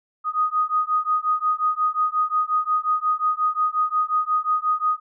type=beating tone pair; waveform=sine; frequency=1242 / 1247.6 Hz; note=D#6 / D#6; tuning=-3 / +4 cents; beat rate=5.6 Hz; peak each=-22 dBFS; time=0.24-5 s; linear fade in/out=50 ms; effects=none